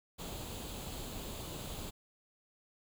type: noise with comb filter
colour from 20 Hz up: pink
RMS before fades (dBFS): -43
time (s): 0.18-1.91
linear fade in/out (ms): 20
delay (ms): 0.27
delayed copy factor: +0.55
effects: none